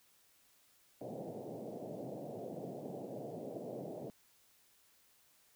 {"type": "band-pass noise", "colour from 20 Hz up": "white", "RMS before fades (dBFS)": -45, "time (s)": [1.01, 4.1], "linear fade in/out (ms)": 0, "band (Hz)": [120, 680], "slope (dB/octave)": 48, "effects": ["white hiss -69 dBFS RMS until 5.55 s"]}